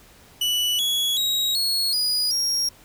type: tone with pitch steps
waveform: 40% pulse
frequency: 2960 / 3361 / 3817 / 4334 / 4921 / 5588 Hz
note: F#7 / G#7 / A#7 / C#8 / D#8 / F8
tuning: 0 / +20 / +40 / -40 / -20 / 0 cents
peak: -19 dBFS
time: 0.41-2.69 s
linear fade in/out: 5 ms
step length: 380 ms
effects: pink hiss -51 dBFS RMS until 2.84 s